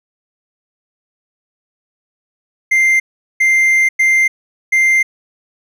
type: tone bursts at uneven times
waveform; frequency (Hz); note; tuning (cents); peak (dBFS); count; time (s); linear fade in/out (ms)
triangle; 2093; C7; 0; -7; 4; 2.71-3 / 3.4-3.89 / 3.99-4.28 / 4.72-5.03; 10
effects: none